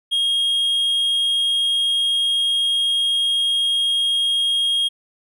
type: tone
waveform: triangle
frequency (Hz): 3256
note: G#7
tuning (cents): -35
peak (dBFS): -15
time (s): 0.11-4.89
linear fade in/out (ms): 20
effects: none